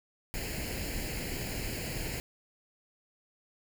pink noise with comb filter, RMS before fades -36 dBFS, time 0.34-2.2 s, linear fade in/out 0 ms, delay 0.42 ms, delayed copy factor +0.75, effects none

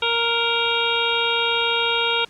harmonic tone, 466.2 Hz, A#4, in tune, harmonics 1 / 2 / 3 / 5 / 6 / 7 / 8, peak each -26 / -26 / -26 / -26 / -26 / -26 / -26 dBFS, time 0.02-2.25 s, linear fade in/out 5 ms, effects pink hiss -50 dBFS RMS until 2.29 s + low-pass 8000 Hz 12 dB/octave

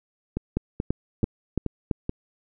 two click trains, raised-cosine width 3 ms, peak -13 / -10 dBFS, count 5 / 5, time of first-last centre 0.37-2.094 / 0.57-1.912 s, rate 2.32 / 2.98 Hz, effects none

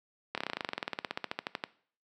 slowing click train, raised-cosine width 0.3 ms, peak -16 dBFS, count 26, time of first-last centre 0.35-1.639 s, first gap 27 ms, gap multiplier 1.05, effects noise-tail reverb RT60 0.5 s tail -19 dB re dry + high-pass 200 Hz 12 dB/octave

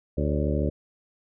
harmonic tone with a mistuned harmonic, 73.42 Hz, D2, in tune, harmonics 1 / 2 / 3 / 4 / 5 / 6 / 7 / 8, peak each -26 / -29 / -31 / -32 / -33 / -34 / -34 / -35 dBFS, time 0.17-0.7 s, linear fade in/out 10 ms, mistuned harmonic 7, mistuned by +86 cents, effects none

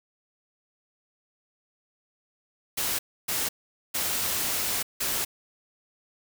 white noise bursts at uneven times, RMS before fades -28 dBFS, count 4, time 2.77-2.99 / 3.28-3.49 / 3.94-4.83 / 5-5.25 s, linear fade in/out 10 ms, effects none

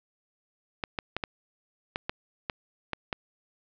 clicks, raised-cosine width 0.3 ms, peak -13 dBFS, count 9, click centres 0.838 / 0.988 / 1.166 / 1.238 / 1.959 / 2.095 / 2.498 / 2.933 / 3.128 s, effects low-pass 4000 Hz 12 dB/octave

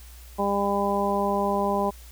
harmonic tone, 200.5 Hz, G3, 39 cents sharp, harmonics 1 / 2 / 3 / 4 / 5, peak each -28 / -28 / -28 / -28 / -28 dBFS, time 0.38-1.91 s, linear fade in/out 20 ms, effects added 60 Hz sine -43 dBFS peak until 2.11 s + white hiss -51 dBFS RMS until 2.11 s

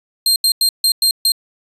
sawtooth tone bursts at uneven times, 4186 Hz, C8, in tune, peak -8 dBFS, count 6, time 0.26-0.36 / 0.44-0.52 / 0.61-0.69 / 0.84-0.92 / 1.02-1.11 / 1.25-1.32 s, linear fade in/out 2 ms, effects resampled to 32000 Hz

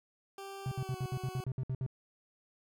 20% pulse tone with pitch glide, 392 to 372.1 Hz, G4 to F#4, 0 to +10 cents, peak -38 dBFS, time 0.38-1.44 s, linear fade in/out 2 ms, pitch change -90 cents, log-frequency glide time 0.72-0.99 s
triangle tone bursts, 130 Hz, C3, 11 cents flat, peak -30 dBFS, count 11, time 0.66-1.864 s, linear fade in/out 2 ms, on 54 ms, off 61 ms
effects none

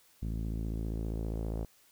sawtooth tone with low-pass filter sweep, 55 Hz, A1, in tune, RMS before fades -35 dBFS, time 0.22-1.65 s, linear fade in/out 5 ms, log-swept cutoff 220 to 590 Hz, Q 1.3, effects white hiss -64 dBFS RMS until 1.91 s

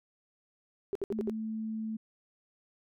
sine tone bursts, 396.2 Hz, G4, 18 cents sharp, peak -29 dBFS, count 5, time 0.93-1.297 s, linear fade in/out 0 ms, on 23 ms, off 63 ms
sine tone, 219.9 Hz, A3, 1 cent flat, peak -33 dBFS, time 1.11-1.97 s, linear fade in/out 10 ms
effects none

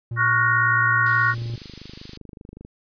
triangle tone, 117.1 Hz, A#2, 8 cents sharp, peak -24 dBFS, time 0.11-1.56 s, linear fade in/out 5 ms
sine chord, Gb major seventh, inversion second, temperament equal with one note detuned, 1108.7 / 1421.3 / 1480 / 1864.7 Hz, Db6 / F6 / Gb6 / Bb6, 0 / +30 / 0 / 0 cents, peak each -22 dBFS, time 0.16-1.35 s, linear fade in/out 50 ms
violet noise, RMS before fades -28 dBFS, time 1.06-2.17 s, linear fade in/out 2 ms
click train, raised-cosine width 3 ms, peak -27 dBFS, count 34, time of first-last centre 1.34-2.65 s, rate 25.2 Hz
effects resampled to 11025 Hz

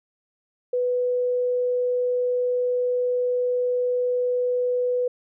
sine tone, 495.1 Hz, B4, 4 cents sharp, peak -20 dBFS, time 0.73-5.08 s, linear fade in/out 5 ms, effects none

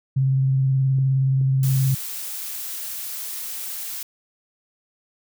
sine tone with vibrato, 133.6 Hz, C3, 36 cents sharp, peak -16 dBFS, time 0.16-1.95 s, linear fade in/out 10 ms, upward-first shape sine, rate 19 Hz, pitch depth 25 cents each way
clicks, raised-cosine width 3 ms, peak -26 dBFS, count 2, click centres 0.986 / 1.413 s
blue noise, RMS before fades -31 dBFS, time 1.63-4.03 s, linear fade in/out 2 ms
effects none

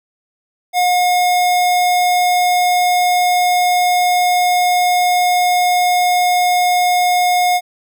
square tone, 719 Hz, F#5, 50 cents flat, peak -12 dBFS, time 0.73-7.61 s, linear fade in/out 50 ms, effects none

